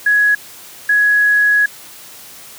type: tone pair in turn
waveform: sine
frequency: 1674 / 1674 Hz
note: G#6 / G#6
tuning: +13 / +13 cents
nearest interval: unison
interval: 0 cents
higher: neither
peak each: -9 dBFS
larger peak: neither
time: 0.06-0.35 / 0.89-1.66 s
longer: second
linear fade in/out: 5 ms
effects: white hiss -37 dBFS RMS until 2.58 s + high-pass 80 Hz 12 dB/octave